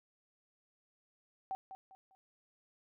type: tone with echo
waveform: sine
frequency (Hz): 767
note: G5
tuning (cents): -38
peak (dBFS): -35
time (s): 1.51-1.55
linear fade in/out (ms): 0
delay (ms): 200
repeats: 3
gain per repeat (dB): -10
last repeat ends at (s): 2.15
effects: none